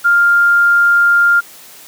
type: tone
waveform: sine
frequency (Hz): 1400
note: F6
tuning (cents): +4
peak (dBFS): -7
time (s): 0.04-1.41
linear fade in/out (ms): 20
effects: white hiss -38 dBFS RMS until 1.87 s + high-pass 150 Hz 12 dB/octave